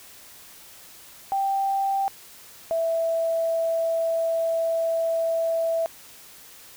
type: tone pair in turn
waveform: sine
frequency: 784 / 659.3 Hz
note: G5 / E5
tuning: 0 / 0 cents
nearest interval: minor third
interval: 300 cents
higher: first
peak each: -21 dBFS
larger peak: neither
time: 1.32-2.08 / 2.71-5.86 s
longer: second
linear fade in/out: 0 ms
effects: white hiss -47 dBFS RMS until 6.76 s